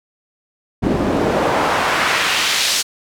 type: noise with band-pass filter sweep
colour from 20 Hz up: pink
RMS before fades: -17 dBFS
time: 0.82-2.83 s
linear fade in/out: 20 ms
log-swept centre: 220 to 5600 Hz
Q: 0.95
effects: none